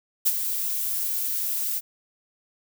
violet noise with ADSR envelope, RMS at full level -18 dBFS, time 0.25-1.81 s, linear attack 19 ms, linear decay 41 ms, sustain -9 dB, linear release 37 ms, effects none

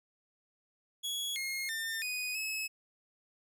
sawtooth tone with pitch steps, 3351 / 2146 / 1801 / 2486 / 2582 Hz, G#7 / C7 / A6 / D#7 / E7, +15 / +43 / +40 / -2 / -37 cents, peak -31 dBFS, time 1.03-2.68 s, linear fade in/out 20 ms, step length 330 ms, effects none

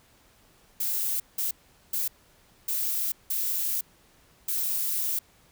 violet noise bursts at uneven times, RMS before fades -28 dBFS, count 6, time 0.8-1.2 / 1.38-1.51 / 1.93-2.08 / 2.68-3.12 / 3.3-3.81 / 4.48-5.19 s, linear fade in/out 5 ms, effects pink hiss -60 dBFS RMS until 5.51 s

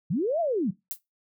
sine linear two-way sweep, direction up then down, 130.81 to 698.5 to 157.5 Hz, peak -23 dBFS, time 0.1-0.71 s, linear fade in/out 10 ms, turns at 0.4 s
violet noise with exponential decay, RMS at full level -27 dBFS, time 0.91-0.99 s, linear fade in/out 0 ms, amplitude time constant 17 ms
effects noise-tail reverb RT60 0.2 s tail -20 dB re dry

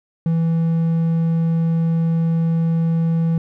triangle tone, 164.81 Hz, E3, in tune, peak -13 dBFS, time 0.26-3.38 s, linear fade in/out 2 ms, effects none

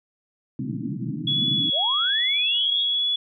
pink band-pass noise, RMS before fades -29 dBFS, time 0.59-1.7 s, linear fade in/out 2 ms, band 120 to 320 Hz, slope 96 dB/octave
sine tone with vibrato, 3366 Hz, G#7, 23 cents sharp, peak -20 dBFS, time 1.27-3.16 s, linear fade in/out 5 ms, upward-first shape sine, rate 1.2 Hz, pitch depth 20 cents each way
sine linear sweep, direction up, 495.2 to 3729 Hz, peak -26 dBFS, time 1.72-2.85 s, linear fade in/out 50 ms
effects none

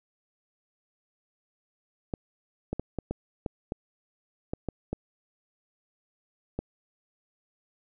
clicks, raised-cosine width 2 ms, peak -17 dBFS, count 11, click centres 2.138 / 2.73 / 2.796 / 2.987 / 3.11 / 3.462 / 3.721 / 4.535 / 4.687 / 4.93 / 6.59 s, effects none

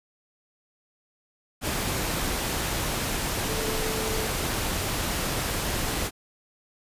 sine tone in noise, 440 Hz, A4, in tune, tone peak -32 dBFS, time 3.46-4.29 s, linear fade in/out 50 ms, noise pink, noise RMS -28 dBFS, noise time 1.61-6.11 s, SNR -7 dB, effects resampled to 32000 Hz

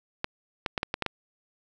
clicks, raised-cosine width 0.3 ms, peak -11 dBFS, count 7, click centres 0.244 / 0.662 / 0.778 / 0.831 / 0.941 / 1.023 / 1.063 s, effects none

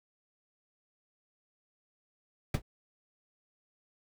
brown noise with exponential decay, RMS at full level -19 dBFS, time 2.54-2.62 s, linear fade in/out 5 ms, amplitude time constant 16 ms, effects none

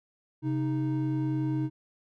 triangle tone pair together, 133.86 / 311.1 Hz, C3 / D#4, +40 / 0 cents, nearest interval octave + minor third, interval 1460 cents, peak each -27 dBFS, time 0.42-1.7 s, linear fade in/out 50 ms, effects none

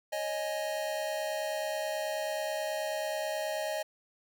square chord, C# suspended second, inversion none, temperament just, 554.4 / 623.7 / 831.5 Hz, C#5 / D#5 / G#5, 0 / +4 / +2 cents, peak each -40 / -34 / -40 dBFS, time 0.12-3.83 s, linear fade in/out 10 ms, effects none

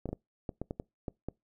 clicks, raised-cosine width 2 ms, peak -22 dBFS, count 9, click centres 0.057 / 0.09 / 0.13 / 0.492 / 0.616 / 0.709 / 0.799 / 1.082 / 1.286 s, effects noise-tail reverb RT60 0.2 s tail -25 dB re dry

